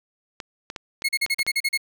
clicks, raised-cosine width 0.2 ms, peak -15 dBFS, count 7, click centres 0.402 / 0.701 / 0.762 / 1.021 / 1.263 / 1.392 / 1.466 s
30% pulse tone bursts, 2169 Hz, C#7, 38 cents flat, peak -17 dBFS, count 9, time 1.04-1.776 s, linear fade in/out 10 ms, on 48 ms, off 38 ms
effects none

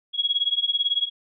sine tone with tremolo, 3322 Hz, G#7, in tune, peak -16 dBFS, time 0.13-1.1 s, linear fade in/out 50 ms, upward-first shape triangle, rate 18 Hz, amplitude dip 100%, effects none

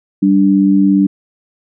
sine tone pair together, 195.1 / 292.5 Hz, G3 / D4, -8 / -7 cents, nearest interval perfect fifth, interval 701 cents, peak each -10 dBFS, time 0.22-1.07 s, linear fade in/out 10 ms, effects none

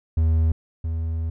triangle tone pair in turn, 80.4 / 81.38 Hz, E2 / E2, -43 / -22 cents, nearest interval unison, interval 21 cents, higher second, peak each -14 / -21 dBFS, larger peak first, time 0.17-0.52 / 0.84-1.3 s, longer second, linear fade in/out 5 ms, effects none

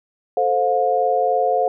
sine chord, F major, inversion first, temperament equal with one note detuned, 440 / 523.3 / 713.5 Hz, A4 / C5 / F5, 0 / 0 / +37 cents, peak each -22 / -20 / -18 dBFS, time 0.37-1.68 s, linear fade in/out 2 ms, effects none

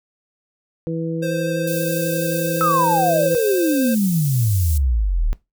harmonic tone, 164.1 Hz, E3, 8 cents flat, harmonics 1 / 2 / 3, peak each -24 / -26 / -27 dBFS, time 0.87-3.35 s, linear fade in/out 0 ms
square tone with vibrato, 523.3 Hz, C5, in tune, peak -24 dBFS, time 1.22-3.95 s, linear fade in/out 10 ms, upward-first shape sine, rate 12 Hz, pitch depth 19 cents each way
white high-pass noise, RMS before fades -30 dBFS, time 1.67-4.78 s, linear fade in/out 5 ms, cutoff 6700 Hz, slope 12 dB/octave
sine exponential sweep, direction down, 1318.5 to 34.65 Hz, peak -15 dBFS, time 2.61-5.33 s, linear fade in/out 0 ms
effects noise-tail reverb RT60 0.2 s tail -19 dB re dry

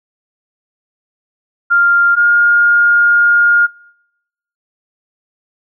sine tone pair in turn, 1396.9 / 1418 Hz, F6 / F6, 0 / +26 cents, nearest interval unison, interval 26 cents, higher second, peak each -7 dBFS, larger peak neither, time 1.7-2.16 / 2.16-3.67 s, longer second, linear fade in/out 20 ms, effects noise-tail reverb RT60 0.9 s tail -26 dB re dry

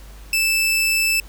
sawtooth tone, 2637 Hz, E7, in tune, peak -13 dBFS, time 0.33-1.2 s, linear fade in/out 2 ms, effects added 50 Hz sine -38 dBFS peak until 1.28 s + pink hiss -47 dBFS RMS until 1.28 s

